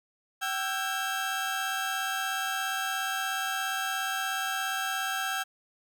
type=tone cluster; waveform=30% pulse; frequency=768 / 1331 / 1613 Hz; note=G5 / E6 / G6; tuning=-36 / +16 / +49 cents; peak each=-31 / -32 / -30 dBFS; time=0.41-5.44 s; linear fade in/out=20 ms; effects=none